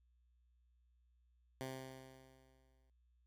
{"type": "tone with exponential decay", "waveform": "10% pulse", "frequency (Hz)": 131.4, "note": "C3", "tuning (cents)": 8, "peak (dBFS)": -33, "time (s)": [1.61, 2.9], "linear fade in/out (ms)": 0, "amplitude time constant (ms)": 280, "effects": ["added 60 Hz sine -70 dBFS peak until 3.26 s", "MP3 96 kbps"]}